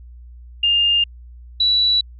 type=tone pair in turn; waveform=sine; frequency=2813 / 3937 Hz; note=F7 / B7; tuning=+12 / -6 cents; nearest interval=tritone; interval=582 cents; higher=second; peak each=-13 dBFS; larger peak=neither; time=0.63-1.04 / 1.6-2.01 s; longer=neither; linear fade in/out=5 ms; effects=added 60 Hz sine -37 dBFS peak until 2.19 s